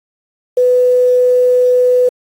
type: tone with quantisation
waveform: sine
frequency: 498.3 Hz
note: B4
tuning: 15 cents sharp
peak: -7 dBFS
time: 0.57-2.09 s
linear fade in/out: 5 ms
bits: 6
effects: AAC 48 kbps